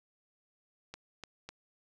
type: clicks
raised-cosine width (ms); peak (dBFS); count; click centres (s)
0.2; -26; 3; 0.94 / 1.237 / 1.49
effects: none